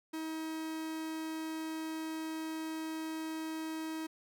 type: tone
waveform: 45% pulse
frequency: 318.2 Hz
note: D#4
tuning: 39 cents sharp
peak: -37 dBFS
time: 0.13-4.07 s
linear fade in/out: 10 ms
effects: none